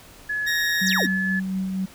sine tone with pitch glide, 1700 to 1719.8 Hz, G#6 to A6, +40 to -40 cents, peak -23 dBFS, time 0.29-1.4 s, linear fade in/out 10 ms, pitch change +20 cents, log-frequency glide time 0.78-1.06 s
20% pulse tone, 1864.7 Hz, A#6, in tune, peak -18 dBFS, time 0.46-1.07 s, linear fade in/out 20 ms
sine tone with tremolo, 189.5 Hz, F#3, 42 cents sharp, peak -22 dBFS, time 0.81-1.86 s, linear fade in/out 10 ms, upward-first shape sine, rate 4.2 Hz, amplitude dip 30%
sine exponential sweep, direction down, 8200 to 176.5 Hz, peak -24 dBFS, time 0.86-1.08 s, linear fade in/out 10 ms
effects pink hiss -47 dBFS RMS until 1.94 s

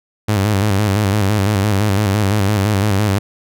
sawtooth tone with vibrato, 101.7 Hz, G#2, 36 cents flat, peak -9 dBFS, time 0.28-3.19 s, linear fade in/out 10 ms, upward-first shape square, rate 5.9 Hz, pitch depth 77 cents each way, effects none

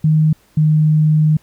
sine tone pair in turn, 155.56 / 154.13 Hz, D#3 / D#3, 0 / -16 cents, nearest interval unison, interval 16 cents, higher first, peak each -9 dBFS, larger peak neither, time 0.04-0.33 / 0.57-1.37 s, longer second, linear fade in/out 5 ms, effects pink hiss -54 dBFS RMS until 1.42 s

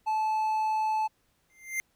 triangle tone, 869 Hz, A5, 22 cents flat, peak -23 dBFS, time 0.06-1.08 s, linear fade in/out 20 ms
square tone with exponential growth, 2093 Hz, C7, in tune, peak -26 dBFS, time 1.5-1.8 s, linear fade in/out 0 ms, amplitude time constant 64 ms
effects pink hiss -71 dBFS RMS until 1.95 s

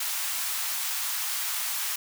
white high-pass noise, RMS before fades -30 dBFS, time 0-1.96 s, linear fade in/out 5 ms, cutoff 830 Hz, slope 24 dB/octave, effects none

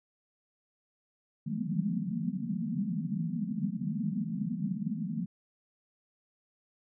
white band-pass noise, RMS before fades -33 dBFS, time 1.46-5.26 s, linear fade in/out 10 ms, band 150 to 240 Hz, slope 96 dB/octave, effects none

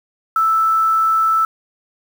sine tone with quantisation, 1318.5 Hz, E6, in tune, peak -12 dBFS, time 0.36-1.45 s, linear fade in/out 2 ms, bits 6, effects none

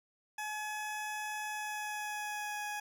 20% pulse tone with pitch glide, 849 to 834.4 Hz, G#5 to G#5, +38 to +8 cents, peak -32 dBFS, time 0.38-2.8 s, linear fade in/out 5 ms, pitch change -30 cents, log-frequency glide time 1.46-2.66 s, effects none

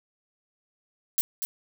violet noise with echo, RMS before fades -23 dBFS, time 1.18-1.21 s, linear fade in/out 0 ms, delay 240 ms, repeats 1, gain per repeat -7 dB, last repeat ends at 1.45 s, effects none

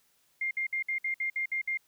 sine tone bursts, 2114 Hz, C7, 17 cents sharp, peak -28 dBFS, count 9, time 0.41-1.774 s, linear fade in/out 5 ms, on 100 ms, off 58 ms, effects white hiss -69 dBFS RMS until 1.87 s

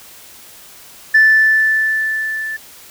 sine tone with level ramp, 1757 Hz, A6, 3 cents flat, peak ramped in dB -4 to -21 dBFS, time 1.14-2.57 s, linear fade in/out 10 ms, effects tanh soft clip ceiling -3 dBFS + white hiss -40 dBFS RMS until 2.9 s

